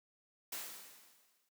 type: noise with exponential decay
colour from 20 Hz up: white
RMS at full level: -41 dBFS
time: 0.52-1.49 s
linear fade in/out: 5 ms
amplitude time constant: 210 ms
effects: noise-tail reverb RT60 0.1 s tail -18 dB re dry + high-pass 200 Hz 12 dB/octave